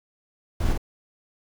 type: noise with echo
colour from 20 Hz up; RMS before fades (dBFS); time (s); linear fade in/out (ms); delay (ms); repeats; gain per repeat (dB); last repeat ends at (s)
brown; -24; 0.6-0.73; 5; 48; 1; -2; 0.778
effects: none